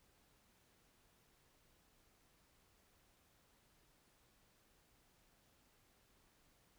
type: silence
effects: pink hiss -73 dBFS RMS until 6.78 s